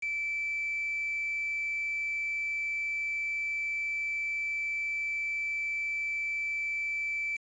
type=tone with quantisation; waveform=sine; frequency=2323 Hz; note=D7; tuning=20 cents flat; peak=-30 dBFS; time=0.02-7.37 s; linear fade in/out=10 ms; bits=7; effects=resampled to 16000 Hz